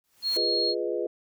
white noise with exponential growth, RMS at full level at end -37 dBFS, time 0.04-0.37 s, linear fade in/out 0 ms, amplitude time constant 70 ms
sine tone, 4275 Hz, C8, 36 cents sharp, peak -24 dBFS, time 0.22-0.75 s, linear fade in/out 50 ms
sine chord, F half-diminished seventh, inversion none, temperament equal, 349.2 / 415.3 / 493.9 / 622.3 Hz, F4 / Ab4 / Cb5 / Eb5, 0 / 0 / 0 / 0 cents, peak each -31 / -31 / -31 / -35 dBFS, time 0.36-1.07 s, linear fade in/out 5 ms
effects none

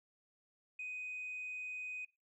sine tone, 2500 Hz, D#7, 8 cents sharp, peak -40 dBFS, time 0.79-2.05 s, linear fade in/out 5 ms, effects noise-tail reverb RT60 0.3 s tail -23 dB re dry + tanh soft clip ceiling -37 dBFS

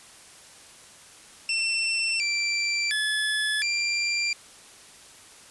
25% pulse tone with pitch steps, 2692 / 2349 / 1718 / 2373 Hz, E7 / D7 / A6 / D7, +36 / 0 / -42 / +17 cents, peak -20 dBFS, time 1.49-4.33 s, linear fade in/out 2 ms, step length 710 ms, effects white hiss -49 dBFS RMS until 5.5 s + resampled to 24000 Hz

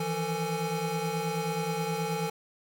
square tone cluster, 160.3 / 169.7 / 446.7 / 832 Hz, E3 / F3 / A4 / G#5, -48 / -49 / +26 / +3 cents, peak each -37 / -35 / -34 / -36 dBFS, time 0-2.3 s, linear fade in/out 5 ms, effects none

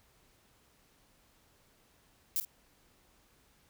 violet noise with echo, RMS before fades -31 dBFS, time 2.36-2.4 s, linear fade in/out 0 ms, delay 49 ms, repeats 1, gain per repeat -12 dB, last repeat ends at 2.449 s, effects pink hiss -67 dBFS RMS until 3.69 s

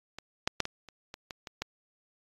clicks, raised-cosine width 0.2 ms, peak -23 / -9 / -8 / -18 / -30 / -24 / -21 / -23 / -15 dBFS, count 9, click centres 0.186 / 0.475 / 0.603 / 0.654 / 0.887 / 1.141 / 1.308 / 1.472 / 1.62 s, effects AAC 32 kbps

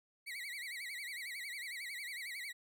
35% pulse tone with vibrato, 2093 Hz, C7, in tune, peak -40 dBFS, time 0.26-2.53 s, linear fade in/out 20 ms, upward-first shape sine, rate 11 Hz, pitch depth 170 cents each way, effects none

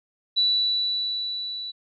sine tone with level ramp, 3951 Hz, B7, in tune, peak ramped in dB -17 to -31 dBFS, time 0.36-1.72 s, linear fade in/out 20 ms, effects none

